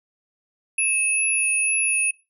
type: tone pair together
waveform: sine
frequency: 2600 / 10349 Hz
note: E7 / E9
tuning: -24 / -33 cents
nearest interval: 2 octaves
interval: 2391 cents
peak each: -21 dBFS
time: 0.78-2.11 s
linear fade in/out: 5 ms
effects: noise-tail reverb RT60 0.3 s tail -23 dB re dry